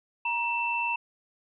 sine tone pair together, 944 / 2670 Hz, A#5 / E7, +22 / +22 cents, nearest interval octave + tritone, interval 1800 cents, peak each -29 / -28 dBFS, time 0.25-0.96 s, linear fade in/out 5 ms, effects none

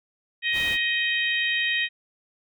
harmonic tone, 627 Hz, D#5, 13 cents sharp, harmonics 3 / 4 / 5 / 6, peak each -25 / -27 / -29 / -31 dBFS, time 0.42-1.89 s, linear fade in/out 50 ms
pink noise, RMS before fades -37 dBFS, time 0.52-0.78 s, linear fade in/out 50 ms
effects none

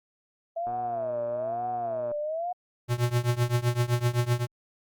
sine tone with vibrato, 659.3 Hz, E5, in tune, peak -28 dBFS, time 0.56-2.53 s, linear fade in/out 10 ms, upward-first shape sine, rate 1.1 Hz, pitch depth 190 cents each way
click train, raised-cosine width 1 ms, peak -28 dBFS, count 173, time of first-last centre 0.67-2.115 s, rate 119 Hz
square tone with tremolo, 121 Hz, B2, 35 cents flat, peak -20 dBFS, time 2.88-4.47 s, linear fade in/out 50 ms, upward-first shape triangle, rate 7.8 Hz, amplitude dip 95%
effects Opus 48 kbps

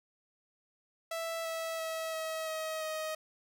sawtooth tone with pitch steps, 659.3 / 652.9 / 646.5 / 640.2 / 633.9 / 627.7 Hz, E5 / E5 / E5 / D#5 / D#5 / D#5, 0 / -17 / -34 / +49 / +32 / +15 cents, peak -31 dBFS, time 1.11-3.15 s, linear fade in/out 5 ms, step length 340 ms, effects none

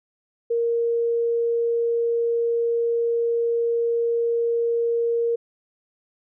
sine tone, 466.8 Hz, A#4, 2 cents sharp, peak -19 dBFS, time 0.5-5.36 s, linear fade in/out 10 ms, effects none

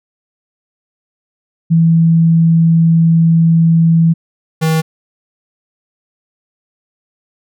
sine / square tone pair in turn, 164.81 / 159.84 Hz, E3 / D#3, 0 / +47 cents, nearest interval minor second, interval 53 cents, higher first, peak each -6 / -11 dBFS, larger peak first, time 1.7-4.14 / 4.61-4.82 s, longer first, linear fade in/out 20 ms, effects none

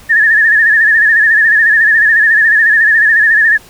sine tone with vibrato, 1760 Hz, A6, in tune, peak -5 dBFS, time 0.09-3.58 s, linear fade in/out 20 ms, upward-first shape sine, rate 14 Hz, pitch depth 84 cents each way, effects pink hiss -39 dBFS RMS until 3.69 s

